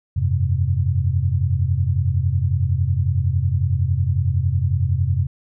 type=chord; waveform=sine; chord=F suspended second; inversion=none; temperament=just; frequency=87.31 / 98.22 / 130.96 Hz; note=F2 / G2 / C3; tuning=0 / +4 / +2 cents; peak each=-20 / -21 / -21 dBFS; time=0.16-5.27 s; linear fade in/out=10 ms; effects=none